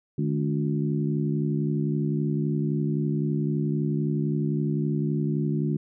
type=harmonic tone with a mistuned harmonic; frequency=71.7 Hz; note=D2; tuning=41 cents flat; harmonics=2 / 3 / 4 / 5; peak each=-25 / -29 / -31 / -33 dBFS; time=0.18-5.77 s; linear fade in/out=5 ms; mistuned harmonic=2; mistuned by=+93 cents; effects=none